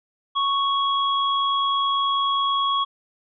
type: tone pair together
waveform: sine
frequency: 1108.7 / 3322 Hz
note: C#6 / G#7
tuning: 0 / 0 cents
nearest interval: octave + perfect fifth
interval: 1900 cents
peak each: -20 / -25 dBFS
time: 0.35-2.85 s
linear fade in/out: 20 ms
effects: none